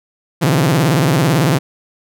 sawtooth tone with vibrato, 149.1 Hz, D3, 27 cents sharp, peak -7 dBFS, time 0.41-1.59 s, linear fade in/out 20 ms, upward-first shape sine, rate 18 Hz, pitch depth 290 cents each way, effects none

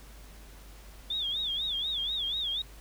sine tone with vibrato, 3490 Hz, A7, 15 cents flat, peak -29 dBFS, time 1.1-2.62 s, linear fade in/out 5 ms, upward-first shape sine, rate 4.1 Hz, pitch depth 150 cents each way, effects added 50 Hz sine -48 dBFS peak until 2.8 s + pink hiss -54 dBFS RMS until 2.8 s

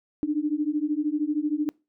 sine beating tone pair, 293 / 306 Hz, D4 / D#4, -4 / -29 cents, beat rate 13 Hz, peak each -26 dBFS, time 0.23-1.69 s, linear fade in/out 0 ms, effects noise-tail reverb RT60 0.3 s tail -26 dB re dry

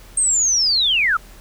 sine linear sweep, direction down, 8620 to 1235 Hz, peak -14 dBFS, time 0.17-1.17 s, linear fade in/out 5 ms, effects added 41 Hz sine -41 dBFS peak until 1.4 s + pink hiss -46 dBFS RMS until 1.4 s

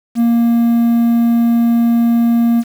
triangle tone with quantisation, 233.8 Hz, A#3, 5 cents sharp, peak -7 dBFS, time 0.15-2.64 s, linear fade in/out 50 ms, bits 6, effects none

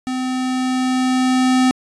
square tone with level ramp, 256.3 Hz, C4, 36 cents flat, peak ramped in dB -21 to -12 dBFS, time 0.07-1.71 s, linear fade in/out 0 ms, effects resampled to 22050 Hz

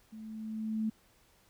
sine tone with level ramp, 218.8 Hz, A3, 9 cents flat, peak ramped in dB -44 to -28 dBFS, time 0.12-0.9 s, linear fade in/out 10 ms, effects pink hiss -66 dBFS RMS until 1.49 s

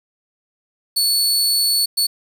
sawtooth tone bursts at uneven times, 4435 Hz, C#8, in tune, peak -12 dBFS, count 2, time 0.96-1.86 / 1.97-2.07 s, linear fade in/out 10 ms, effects 7-bit

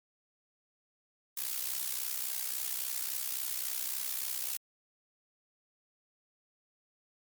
blue noise with amplitude modulation, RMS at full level -32 dBFS, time 1.37-4.57 s, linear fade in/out 5 ms, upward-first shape sine, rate 63.6 Hz, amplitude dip 75%, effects MP3 96 kbps

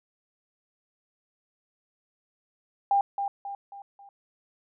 sine tone with echo, 799 Hz, G5, 33 cents sharp, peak -19 dBFS, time 2.91-3.01 s, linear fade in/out 2 ms, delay 270 ms, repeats 4, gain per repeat -7 dB, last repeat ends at 4.09 s, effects none

